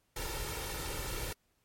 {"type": "noise with comb filter", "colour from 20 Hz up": "pink", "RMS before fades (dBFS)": -38, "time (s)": [0.16, 1.33], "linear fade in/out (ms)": 5, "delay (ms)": 2.2, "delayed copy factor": 0.65, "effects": ["pink hiss -75 dBFS RMS until 1.64 s", "MP3 64 kbps"]}